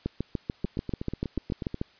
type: two click trains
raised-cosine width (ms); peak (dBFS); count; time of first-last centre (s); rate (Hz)
3; -15 / -19; 13 / 10; 0.06-1.814 / 0.65-1.744; 6.84 / 8.23
effects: white hiss -58 dBFS RMS until 1.99 s + resampled to 11025 Hz